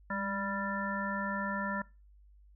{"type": "harmonic tone with a mistuned harmonic", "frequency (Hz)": 196.5, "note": "G3", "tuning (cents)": 4, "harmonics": [1, 3, 5, 7, 9], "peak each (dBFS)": [-37, -41, -39, -39, -38], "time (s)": [0.1, 1.82], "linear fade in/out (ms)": 5, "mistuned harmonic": 1, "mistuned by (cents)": 43, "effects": ["noise-tail reverb RT60 0.3 s tail -22 dB re dry", "added 50 Hz sine -56 dBFS peak until 2.55 s"]}